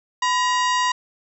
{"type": "harmonic tone with a mistuned harmonic", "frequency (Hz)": 950, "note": "A#5", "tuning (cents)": 33, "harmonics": [1, 2, 3, 4, 5, 6, 7, 8], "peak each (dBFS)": [-19, -25, -29, -31, -33, -35, -36, -37], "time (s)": [0.22, 0.92], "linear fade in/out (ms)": 5, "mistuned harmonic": 1, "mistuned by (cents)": 94, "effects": []}